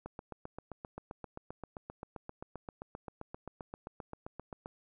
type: click train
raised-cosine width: 1 ms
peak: -28 dBFS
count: 36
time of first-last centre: 0.06-4.659 s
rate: 7.61 Hz
effects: none